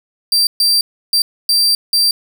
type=tone bursts at uneven times; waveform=40% pulse; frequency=4699 Hz; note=D8; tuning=in tune; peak=-9 dBFS; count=5; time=0.32-0.47 / 0.6-0.81 / 1.13-1.22 / 1.49-1.75 / 1.93-2.11 s; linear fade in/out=2 ms; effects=none